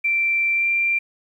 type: tone with pitch glide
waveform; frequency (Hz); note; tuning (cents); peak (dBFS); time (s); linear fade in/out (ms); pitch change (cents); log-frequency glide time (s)
sine; 2349 to 2368; D7 to D7; 0 to +14; -17; 0.04-0.99; 10; +14; 0.53-0.68
effects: 9-bit